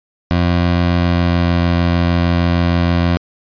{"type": "tone with pitch glide", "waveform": "20% pulse", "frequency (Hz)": [87.31, 86.46], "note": ["F2", "F2"], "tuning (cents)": [0, -17], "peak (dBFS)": -7, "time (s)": [0.31, 3.17], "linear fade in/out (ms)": 0, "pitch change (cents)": -17, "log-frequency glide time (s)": [0.98, 1.57], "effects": ["resampled to 11025 Hz"]}